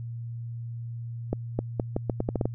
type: accelerating click train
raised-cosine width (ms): 2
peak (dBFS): -12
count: 10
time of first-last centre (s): 1.33-2.456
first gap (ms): 260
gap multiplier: 0.8
effects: added 117 Hz sine -33 dBFS peak until 2.54 s